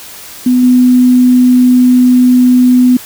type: tone with level steps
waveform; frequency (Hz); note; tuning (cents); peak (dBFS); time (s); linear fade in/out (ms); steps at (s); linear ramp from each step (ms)
sine; 250; B3; +21; -5 / -3; 0.46-2.97; 5; 0.63; 2
effects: white hiss -30 dBFS RMS until 3.05 s